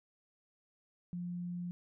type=tone; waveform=sine; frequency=176 Hz; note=F3; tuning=14 cents sharp; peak=-37 dBFS; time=1.13-1.71 s; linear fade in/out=0 ms; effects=none